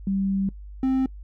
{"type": "tone pair in turn", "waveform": ["sine", "triangle"], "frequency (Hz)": [194.7, 262.9], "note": ["G3", "C4"], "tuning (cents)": [-12, 8], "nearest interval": "perfect fourth", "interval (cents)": 520, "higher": "second", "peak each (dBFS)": [-21, -17], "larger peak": "second", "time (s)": [[0.07, 0.49], [0.83, 1.06]], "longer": "first", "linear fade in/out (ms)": 2, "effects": ["noise-tail reverb RT60 0.1 s tail -23 dB re dry", "added 50 Hz sine -37 dBFS peak until 1.23 s"]}